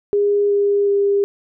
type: tone with pitch steps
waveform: sine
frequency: 408 / 404.7 / 401.5 Hz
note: G#4 / G#4 / G4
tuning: -31 / -45 / +41 cents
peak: -13 dBFS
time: 0.13-1.24 s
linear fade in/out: 0 ms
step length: 370 ms
effects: none